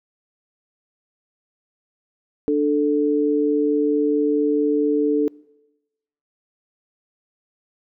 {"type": "tone pair together", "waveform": "sine", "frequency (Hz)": [295.5, 440], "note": ["D4", "A4"], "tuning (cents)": [11, 0], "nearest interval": "perfect fifth", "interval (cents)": 689, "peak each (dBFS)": -19, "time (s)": [2.48, 5.28], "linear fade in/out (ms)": 0, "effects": ["noise-tail reverb RT60 1.0 s tail -24 dB re dry"]}